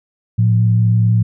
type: tone pair together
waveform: sine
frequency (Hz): 111.74 / 177.1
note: A2 / F3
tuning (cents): +27 / +24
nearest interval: minor sixth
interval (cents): 797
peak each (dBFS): -10 / -19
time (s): 0.38-1.23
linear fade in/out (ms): 10
effects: none